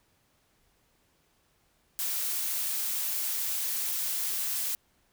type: noise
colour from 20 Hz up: blue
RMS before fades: -31 dBFS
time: 1.99-4.75 s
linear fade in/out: 0 ms
effects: pink hiss -69 dBFS RMS until 5.12 s